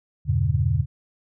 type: chord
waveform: sine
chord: E diminished seventh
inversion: none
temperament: just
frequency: 82.41 / 98.89 / 118.67 / 142.4 Hz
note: E2 / G2 / Bb2 / Db3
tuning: 0 / +16 / +31 / +47 cents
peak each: -24 dBFS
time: 0.25-0.86 s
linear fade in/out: 50 ms
effects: none